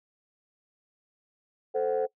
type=chord; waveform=sine; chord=F# diminished; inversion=first; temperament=equal with one note detuned; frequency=440 / 523.3 / 743.8 Hz; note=A4 / C5 / F#5; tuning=0 / 0 / +9 cents; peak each=-26 / -27 / -32 dBFS; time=1.74-2.07 s; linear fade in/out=20 ms; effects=noise-tail reverb RT60 0.1 s tail -21 dB re dry + tanh soft clip ceiling -19 dBFS